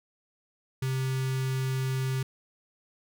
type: tone with notch filter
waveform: square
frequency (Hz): 131.6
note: C3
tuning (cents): +10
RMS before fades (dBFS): -29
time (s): 0.82-2.23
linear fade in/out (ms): 5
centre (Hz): 670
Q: 0.89
effects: none